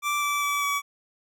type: tone with pitch steps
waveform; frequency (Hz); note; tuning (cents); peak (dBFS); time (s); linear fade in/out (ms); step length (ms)
25% pulse; 1171 / 1160.2 / 1149.6 / 1139; D6 / D6 / D6 / C#6; -5 / -21 / -37 / +47; -20; 0.02-0.82; 50; 200
effects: none